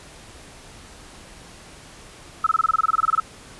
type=tone bursts; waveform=sine; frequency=1299 Hz; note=E6; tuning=26 cents flat; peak=-14 dBFS; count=16; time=2.44-3.201 s; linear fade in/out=5 ms; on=26 ms; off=23 ms; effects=pink hiss -44 dBFS RMS until 3.59 s + resampled to 24000 Hz